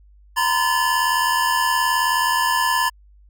square tone cluster, 939 / 1018 / 1733 Hz, A#5 / C6 / A6, +12 / -48 / -27 cents, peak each -23 / -21 / -23 dBFS, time 0.36-2.9 s, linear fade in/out 20 ms, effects added 50 Hz sine -47 dBFS peak until 3.29 s

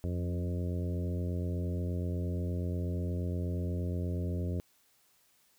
harmonic tone with a mistuned harmonic, 88.4 Hz, F2, 22 cents sharp, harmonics 1 / 2 / 3 / 4 / 5 / 6 / 7, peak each -32 / -38 / -42 / -44 / -46 / -48 / -49 dBFS, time 0.04-4.6 s, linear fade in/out 0 ms, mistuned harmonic 2, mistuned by -15 cents, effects white hiss -68 dBFS RMS until 5.58 s

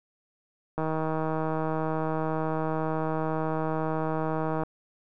click train, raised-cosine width 1 ms, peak -16 dBFS, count 610, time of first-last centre 0.78-4.634 s, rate 158 Hz, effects none

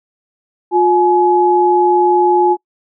sine tone pair together, 356.2 / 846 Hz, F4 / G#5, +34 / +32 cents, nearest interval octave + minor third, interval 1498 cents, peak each -11 dBFS, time 0.71-2.57 s, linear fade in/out 50 ms, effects noise-tail reverb RT60 0.1 s tail -26 dB re dry

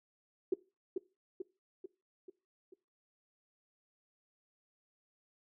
sine tone with echo, 370 Hz, F#4, in tune, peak -26 dBFS, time 0.52-0.54 s, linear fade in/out 5 ms, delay 440 ms, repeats 5, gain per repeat -5 dB, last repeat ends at 2.74 s, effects noise-tail reverb RT60 0.3 s tail -20 dB re dry

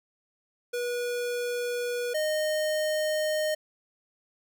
square tone pair in turn, 485.1 / 615.8 Hz, B4 / D#5, -31 / -18 cents, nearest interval major third, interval 413 cents, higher second, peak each -29 / -26 dBFS, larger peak second, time 0.73-2.14 / 2.14-3.55 s, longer neither, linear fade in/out 10 ms, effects none

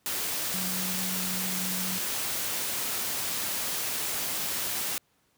sine tone in noise, 185 Hz, F#3, in tune, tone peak -35 dBFS, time 0.54-1.98 s, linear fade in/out 0 ms, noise white, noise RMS -31 dBFS, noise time 0.06-4.98 s, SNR -7 dB, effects pink hiss -69 dBFS RMS until 5.37 s + high-pass 80 Hz 12 dB/octave

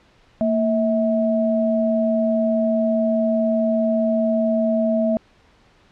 sine tone pair together, 228.6 / 646.6 Hz, A#3 / E5, -34 / -34 cents, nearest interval octave + tritone, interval 1800 cents, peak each -19 dBFS, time 0.41-5.17 s, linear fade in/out 0 ms, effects pink hiss -55 dBFS RMS until 5.91 s + low-pass 4000 Hz 12 dB/octave

